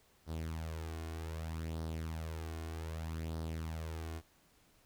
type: tone with flanger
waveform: sawtooth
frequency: 80.6 Hz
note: E2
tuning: 38 cents flat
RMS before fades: -41 dBFS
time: 0.26-4.22 s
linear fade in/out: 50 ms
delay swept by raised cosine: 0.2 to 2.8 ms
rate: 0.64 Hz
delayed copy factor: +0.6
effects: pink hiss -68 dBFS RMS until 4.85 s